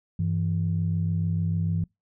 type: tone pair together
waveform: sine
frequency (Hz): 98 / 164.81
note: G2 / E3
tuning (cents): 0 / 0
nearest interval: major sixth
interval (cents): 900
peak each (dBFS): -25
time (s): 0.19-1.84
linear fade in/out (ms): 5
effects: noise-tail reverb RT60 0.2 s tail -26 dB re dry + tanh soft clip ceiling -15 dBFS